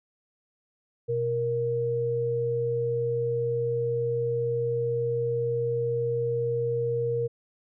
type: tone pair together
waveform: sine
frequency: 124.04 / 469 Hz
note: B2 / A#4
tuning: +8 / +11 cents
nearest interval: octave + major seventh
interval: 2303 cents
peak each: -31 / -25 dBFS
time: 1.08-7.28 s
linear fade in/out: 20 ms
effects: none